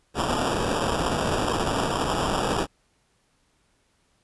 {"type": "noise with sample-and-hold", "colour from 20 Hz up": "blue", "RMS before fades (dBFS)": -25, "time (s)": [0.14, 2.67], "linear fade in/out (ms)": 50, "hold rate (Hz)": 2100, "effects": ["pink hiss -67 dBFS RMS until 4.23 s", "resampled to 24000 Hz"]}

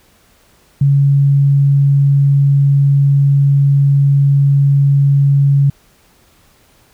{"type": "tone", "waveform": "sine", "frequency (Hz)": 140, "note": "C#3", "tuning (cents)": 18, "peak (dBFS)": -7, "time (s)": [0.81, 5.7], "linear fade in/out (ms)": 5, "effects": ["pink hiss -51 dBFS RMS until 6.93 s"]}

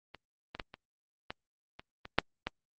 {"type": "clicks", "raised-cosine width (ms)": 0.3, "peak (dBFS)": [-29, -24, -19, -29, -21, -29, -27, -6, -16], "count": 9, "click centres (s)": [0.147, 0.55, 0.598, 0.741, 1.305, 1.795, 2.054, 2.186, 2.47], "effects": ["Opus 32 kbps"]}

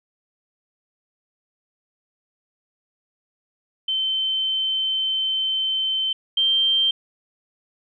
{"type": "tone pair in turn", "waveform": "sine", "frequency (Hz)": [3087, 3150], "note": ["G7", "G7"], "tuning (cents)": [-27, 8], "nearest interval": "unison", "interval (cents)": 35, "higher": "second", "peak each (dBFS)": [-20, -16], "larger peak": "second", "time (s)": [[3.88, 6.13], [6.37, 6.91]], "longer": "first", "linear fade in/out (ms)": 5, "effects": []}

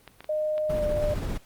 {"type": "clicks", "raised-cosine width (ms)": 0.3, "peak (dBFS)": -25, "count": 4, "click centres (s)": [0.077, 0.206, 0.244, 0.58]}
{"type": "tone with pitch glide", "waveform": "sine", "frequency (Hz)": [613, 598.7], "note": ["D#5", "D5"], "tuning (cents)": [-26, 33], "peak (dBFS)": -24, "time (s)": [0.29, 1.14], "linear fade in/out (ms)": 5, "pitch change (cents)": -41, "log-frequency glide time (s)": [0.75, 0.82]}
{"type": "noise with tremolo", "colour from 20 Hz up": "brown", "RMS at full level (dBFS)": -29, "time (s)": [0.69, 1.38], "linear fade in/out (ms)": 10, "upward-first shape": "square", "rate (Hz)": 15, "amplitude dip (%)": 25}
{"effects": ["pink hiss -58 dBFS RMS until 1.45 s", "Opus 32 kbps"]}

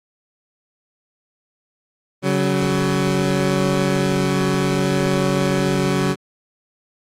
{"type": "tone pair together", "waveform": "20% pulse", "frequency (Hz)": [140.32, 187.3], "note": ["C#3", "F#3"], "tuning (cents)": [21, 21], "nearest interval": "perfect fourth", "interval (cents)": 500, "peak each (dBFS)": [-15, -14], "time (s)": [2.22, 6.16], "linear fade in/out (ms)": 50, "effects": ["low-pass 10000 Hz 12 dB/octave", "Opus 24 kbps"]}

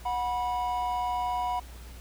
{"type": "tone pair together", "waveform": "triangle", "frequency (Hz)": [731.9, 977], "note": ["F#5", "B5"], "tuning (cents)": [-19, -19], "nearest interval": "perfect fourth", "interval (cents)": 500, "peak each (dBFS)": -28, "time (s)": [0.05, 1.6], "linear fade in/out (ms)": 10, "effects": ["added 60 Hz sine -43 dBFS peak until 2 s", "pink hiss -51 dBFS RMS until 2 s"]}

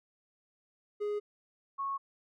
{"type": "tone pair in turn", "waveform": ["triangle", "sine"], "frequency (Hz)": [415.3, 1100.1], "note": ["G#4", "C#6"], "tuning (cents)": [0, -14], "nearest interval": "octave + perfect fourth", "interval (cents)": 1686, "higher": "second", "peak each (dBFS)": [-29, -32], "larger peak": "first", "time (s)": [[1, 1.2], [1.78, 1.98]], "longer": "neither", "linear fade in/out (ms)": 20, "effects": []}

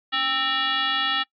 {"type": "tone with frequency modulation", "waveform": "sine", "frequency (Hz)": 2349, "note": "D7", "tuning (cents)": 0, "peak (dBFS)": -20, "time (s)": [0.12, 1.24], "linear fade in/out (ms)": 20, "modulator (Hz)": 517, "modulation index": 2.7, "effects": ["noise-tail reverb RT60 0.1 s tail -23 dB re dry", "MP3 48 kbps"]}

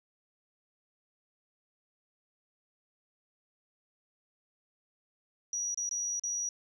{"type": "tone with dropouts", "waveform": "sine", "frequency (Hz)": 5800, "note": "F#8", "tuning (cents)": -35, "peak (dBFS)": -31, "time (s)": [5.53, 6.49], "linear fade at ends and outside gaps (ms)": 2, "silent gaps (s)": [[5.745, 5.774], [5.892, 5.911], [6.196, 6.236]], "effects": ["11-bit"]}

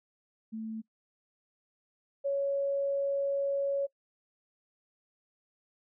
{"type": "tone pair in turn", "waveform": "sine", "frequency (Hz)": [221.1, 557.1], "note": ["A3", "C#5"], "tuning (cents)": [9, 9], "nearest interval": "octave + major third", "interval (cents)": 1600, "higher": "second", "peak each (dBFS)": [-35, -27], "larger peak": "second", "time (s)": [[0.52, 0.82], [2.24, 3.87]], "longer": "second", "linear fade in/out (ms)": 20, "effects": ["noise-tail reverb RT60 0.1 s tail -22 dB re dry"]}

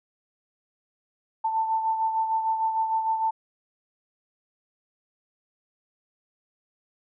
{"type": "beating tone pair", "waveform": "sine", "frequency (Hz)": [888, 894.6], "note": ["A5", "A5"], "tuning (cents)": [16, 28], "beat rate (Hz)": 6.6, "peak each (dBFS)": [-23, -32], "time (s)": [1.44, 3.31], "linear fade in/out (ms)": 10, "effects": []}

